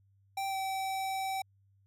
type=tone with pitch glide; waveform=square; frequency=781 to 769.4 Hz; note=G5 to G5; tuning=-7 to -33 cents; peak=-33 dBFS; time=0.37-1.42 s; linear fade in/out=5 ms; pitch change=-26 cents; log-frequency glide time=0.48-0.56 s; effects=added 98 Hz sine -64 dBFS peak until 1.86 s